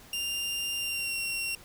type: tone with pitch glide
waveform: sawtooth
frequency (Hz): 2794 to 2743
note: F7 to F7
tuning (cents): 0 to -32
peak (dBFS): -27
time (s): 0.13-1.55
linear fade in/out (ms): 2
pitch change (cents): -32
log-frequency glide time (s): 0.77-1.15
effects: pink hiss -52 dBFS RMS until 1.64 s